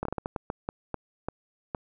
slowing click train, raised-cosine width 1 ms, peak -16 dBFS, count 12, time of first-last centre 0.03-1.748 s, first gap 23 ms, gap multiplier 1.35, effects none

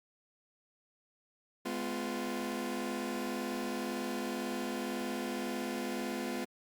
sawtooth chord, F diminished, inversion first, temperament just, 209.5 / 251.4 / 349.2 Hz, Ab3 / Cb4 / F4, +15 / +31 / 0 cents, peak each -36 / -34 / -36 dBFS, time 1.65-6.45 s, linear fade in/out 10 ms, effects Opus 48 kbps

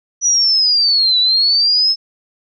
sine linear two-way sweep, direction down then up, 5920 to 3913 to 5260 Hz, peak -10 dBFS, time 0.21-1.96 s, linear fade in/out 50 ms, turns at 1.19 s, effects none

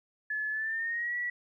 sine tone with pitch glide, 1719 to 1940.7 Hz, A6 to B6, -41 to -31 cents, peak -30 dBFS, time 0.3-1.3 s, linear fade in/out 5 ms, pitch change +210 cents, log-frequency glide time 0.51-1.16 s, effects 12-bit

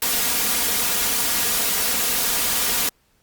white noise with comb filter, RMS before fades -21 dBFS, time 0.02-2.89 s, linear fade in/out 2 ms, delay 4.2 ms, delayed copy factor +0.55, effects pink hiss -63 dBFS RMS until 3.22 s + Opus 48 kbps

